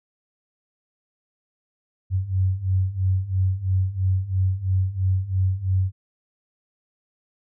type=beating tone pair; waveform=sine; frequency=92.4 / 95.4 Hz; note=F#2 / G2; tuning=-2 / -47 cents; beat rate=3 Hz; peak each=-24 / -21 dBFS; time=2.1-5.92 s; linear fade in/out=50 ms; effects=none